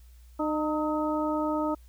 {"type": "harmonic tone with a mistuned harmonic", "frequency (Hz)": 305, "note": "D#4", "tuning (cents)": -34, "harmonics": [1, 2, 3, 4], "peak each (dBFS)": [-28, -31, -33, -34], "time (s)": [0.39, 1.75], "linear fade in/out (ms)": 10, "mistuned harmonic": 4, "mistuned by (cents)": 64, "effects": ["added 60 Hz sine -49 dBFS peak until 1.88 s", "white hiss -65 dBFS RMS until 1.88 s"]}